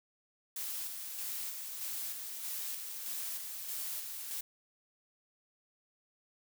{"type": "noise with tremolo", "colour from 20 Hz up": "blue", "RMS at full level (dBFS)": -39, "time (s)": [0.56, 4.41], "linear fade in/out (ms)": 5, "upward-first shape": "square", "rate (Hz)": 1.6, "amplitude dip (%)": 35, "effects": []}